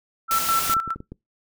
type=tone with tremolo; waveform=sine; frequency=1337 Hz; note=E6; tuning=24 cents sharp; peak=-18 dBFS; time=0.28-0.95 s; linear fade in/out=50 ms; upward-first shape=square; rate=4.8 Hz; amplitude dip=70%
type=noise; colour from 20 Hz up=white; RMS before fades=-26 dBFS; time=0.31-0.74 s; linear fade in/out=0 ms
type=clicks; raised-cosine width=3 ms; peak=-23 dBFS; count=6; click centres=0.696 / 0.767 / 0.877 / 0.96 / 1.004 / 1.12 s
effects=noise-tail reverb RT60 0.2 s tail -24 dB re dry

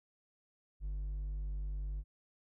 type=tone with hard clipping; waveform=sine; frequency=49.38 Hz; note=G1; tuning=13 cents sharp; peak=-37 dBFS; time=0.8-2.04 s; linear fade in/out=50 ms; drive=3 dB; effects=none

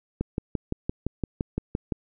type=click train; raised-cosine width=3 ms; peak=-13 dBFS; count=11; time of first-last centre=0.21-1.922 s; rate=5.84 Hz; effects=none

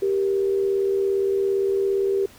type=tone pair together; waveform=sine; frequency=392 / 469.5 Hz; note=G4 / A#4; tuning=0 / +12 cents; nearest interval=minor third; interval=312 cents; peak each=-19 / -29 dBFS; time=0.02-2.26 s; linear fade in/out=5 ms; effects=pink hiss -49 dBFS RMS until 2.38 s

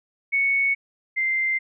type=tone pair in turn; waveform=sine; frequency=2217 / 2087 Hz; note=C#7 / C7; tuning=0 / -5 cents; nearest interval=minor second; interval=105 cents; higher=first; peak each=-18 / -20 dBFS; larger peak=first; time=0.32-0.75 / 1.16-1.59 s; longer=neither; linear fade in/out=20 ms; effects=none

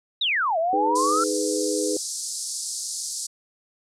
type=exponential two-way sweep; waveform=sine; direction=down then up; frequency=3951 to 633 to 1383 Hz; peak=-20 dBFS; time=0.21-1.24 s; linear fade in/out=5 ms; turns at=0.58 s
type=chord; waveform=sine; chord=G# minor; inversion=second; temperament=just; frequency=311.5 / 415.3 / 498.4 Hz; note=D#4 / G#4 / B4; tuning=+2 / 0 / +16 cents; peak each=-27 dBFS; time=0.73-1.97 s; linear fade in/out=2 ms
type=band-pass noise; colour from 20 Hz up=white; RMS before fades=-31 dBFS; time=0.95-3.27 s; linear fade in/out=10 ms; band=4500 to 9600 Hz; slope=48 dB/octave
effects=none

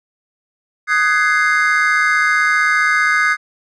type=chord; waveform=triangle; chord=Ab dominant seventh; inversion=second; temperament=equal with one note detuned; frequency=1244.5 / 1505.8 / 1661.2 / 2093 Hz; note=Eb6 / Gb6 / Ab6 / C7; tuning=0 / +30 / 0 / 0 cents; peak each=-16 dBFS; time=0.87-3.37 s; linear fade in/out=50 ms; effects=resampled to 24000 Hz

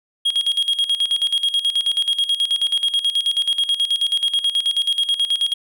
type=tone with tremolo; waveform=triangle; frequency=3273 Hz; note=G#7; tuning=26 cents flat; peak=-13 dBFS; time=0.25-5.54 s; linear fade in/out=10 ms; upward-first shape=square; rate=9.3 Hz; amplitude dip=75%; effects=none

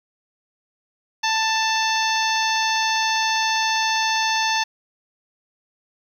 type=harmonic tone; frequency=885 Hz; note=A5; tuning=10 cents sharp; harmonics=1 / 2 / 3 / 4 / 5 / 6 / 7; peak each=-22 / -25 / -27 / -28 / -29 / -30 / -30 dBFS; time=1.23-4.64 s; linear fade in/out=10 ms; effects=8-bit

